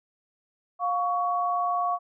sine tone pair together, 708 / 1120 Hz, F5 / C#6, +23 / +18 cents, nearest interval minor sixth, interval 795 cents, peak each -26 dBFS, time 0.79-1.99 s, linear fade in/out 50 ms, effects none

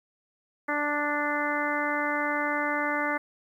harmonic tone, 293.7 Hz, D4, in tune, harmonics 1 / 2 / 3 / 4 / 5 / 6 / 7, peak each -33 / -33 / -33 / -33 / -33 / -33 / -33 dBFS, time 0.68-3.18 s, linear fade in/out 10 ms, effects 10-bit

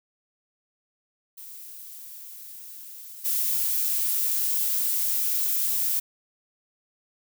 violet noise with level steps, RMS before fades -42 / -25 dBFS, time 1.37-6 s, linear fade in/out 10 ms, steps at 3.24 s, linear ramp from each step 20 ms, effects none

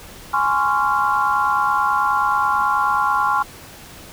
sine chord, Db major seventh, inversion second, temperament just, 831.5 / 1039.4 / 1108.7 / 1385.9 Hz, Ab5 / C6 / Db6 / F6, +2 / -12 / 0 / -14 cents, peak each -21 dBFS, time 0.33-3.43 s, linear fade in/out 10 ms, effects pink hiss -40 dBFS RMS until 4.12 s

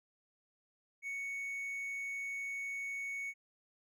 triangle tone, 2222 Hz, C#7, 4 cents sharp, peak -36 dBFS, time 1.02-3.34 s, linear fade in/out 50 ms, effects none

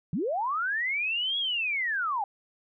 sine linear two-way sweep, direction up then down, 136.2 to 3358 to 773 Hz, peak -26 dBFS, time 0.13-2.24 s, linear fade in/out 2 ms, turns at 1.38 s, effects none

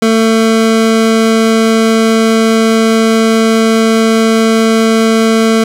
25% pulse tone, 223.8 Hz, A3, 30 cents sharp, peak -3 dBFS, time 0.02-5.64 s, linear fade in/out 5 ms, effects low-pass 10000 Hz 12 dB/octave + 7-bit

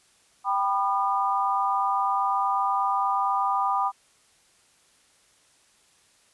sine chord, G augmented, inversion none, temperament equal with one note detuned, 784 / 987.8 / 1212.6 Hz, G5 / B5 / D#6, 0 / 0 / -45 cents, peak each -26 dBFS, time 0.44-3.92 s, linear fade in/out 50 ms, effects white hiss -61 dBFS RMS until 6.33 s + resampled to 24000 Hz

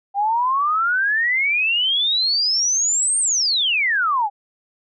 sine exponential two-way sweep, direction up then down, 784 to 8850 to 784 Hz, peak -16 dBFS, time 0.14-4.3 s, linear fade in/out 50 ms, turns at 3.19 s, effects none

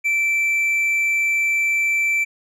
triangle tone, 2333 Hz, D7, 12 cents flat, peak -15 dBFS, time 0.04-2.25 s, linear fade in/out 20 ms, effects resampled to 32000 Hz

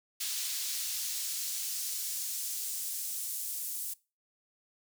pink noise with high-pass filter sweep, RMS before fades -36 dBFS, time 0.2-3.94 s, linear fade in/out 10 ms, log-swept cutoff 4000 to 9300 Hz, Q 0.89, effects noise-tail reverb RT60 0.3 s tail -22 dB re dry

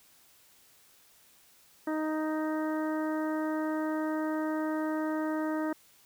harmonic tone, 311.3 Hz, D#4, 1 cent sharp, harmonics 1 / 2 / 3 / 4 / 5 / 6, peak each -30 / -36 / -40 / -42 / -44 / -46 dBFS, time 1.87-5.73 s, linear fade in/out 5 ms, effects white hiss -61 dBFS RMS until 6.05 s

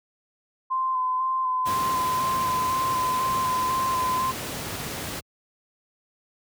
sine tone with vibrato, 1032 Hz, C6, 24 cents flat, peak -22 dBFS, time 0.7-4.32 s, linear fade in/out 20 ms, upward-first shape square, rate 2 Hz, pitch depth 18 cents each way
pink noise, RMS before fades -32 dBFS, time 1.65-5.21 s, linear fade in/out 20 ms
effects high-pass 80 Hz 12 dB/octave

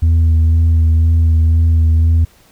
sine tone with vibrato, 81.3 Hz, E2, 23 cents flat, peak -5 dBFS, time 0.02-2.25 s, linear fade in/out 10 ms, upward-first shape sine, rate 2 Hz, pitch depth 19 cents each way, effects tanh soft clip ceiling -7 dBFS + pink hiss -49 dBFS RMS until 2.51 s

